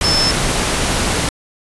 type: tone in noise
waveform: sine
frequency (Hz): 5274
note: E8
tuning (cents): 0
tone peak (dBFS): -14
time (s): 0.04-0.31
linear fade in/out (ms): 2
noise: pink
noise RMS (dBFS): -17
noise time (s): 0.01-1.29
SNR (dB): 0
effects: resampled to 24000 Hz